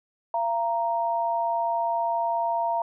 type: tone pair together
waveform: sine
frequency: 682.3 / 932.3 Hz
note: F5 / A#5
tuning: -41 / 0 cents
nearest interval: perfect fourth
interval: 541 cents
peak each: -26 / -25 dBFS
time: 0.34-2.82 s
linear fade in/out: 2 ms
effects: none